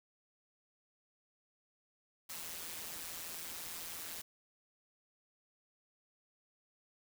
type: noise with amplitude modulation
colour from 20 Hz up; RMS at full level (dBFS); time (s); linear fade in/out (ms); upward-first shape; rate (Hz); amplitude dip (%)
white; -42; 2.29-4.22; 10; sine; 167; 65
effects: none